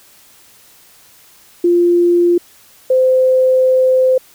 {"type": "tone pair in turn", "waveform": "sine", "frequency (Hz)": [348, 516.2], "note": ["F4", "C5"], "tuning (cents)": [-6, -23], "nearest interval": "perfect fifth", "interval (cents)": 683, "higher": "second", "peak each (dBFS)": [-8, -8], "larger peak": "neither", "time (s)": [[1.64, 2.38], [2.9, 4.18]], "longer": "second", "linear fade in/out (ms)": 5, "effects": ["white hiss -46 dBFS RMS until 4.34 s"]}